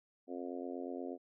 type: harmonic tone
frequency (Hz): 88.4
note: F2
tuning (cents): +22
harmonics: 3 / 4 / 5 / 6 / 7 / 8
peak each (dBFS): -43 / -45 / -47 / -49 / -50 / -51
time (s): 0.27-1.18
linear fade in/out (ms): 50
effects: none